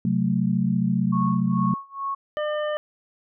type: chord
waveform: sine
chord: F# diminished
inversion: second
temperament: equal with one note detuned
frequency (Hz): 133.18 / 185 / 220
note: C3 / F#3 / A3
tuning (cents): +31 / 0 / 0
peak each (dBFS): -26 / -22 / -24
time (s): 0.05-1.74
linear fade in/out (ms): 2
type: tone with tremolo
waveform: sine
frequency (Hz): 1101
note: C#6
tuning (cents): -12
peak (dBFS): -24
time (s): 1.12-2.15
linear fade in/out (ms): 10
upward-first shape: sine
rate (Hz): 2.3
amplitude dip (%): 95
type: harmonic tone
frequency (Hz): 602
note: D5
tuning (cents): +43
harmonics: 1 / 2 / 3 / 5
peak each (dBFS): -24 / -33 / -35 / -40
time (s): 2.37-2.77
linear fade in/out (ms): 0
effects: none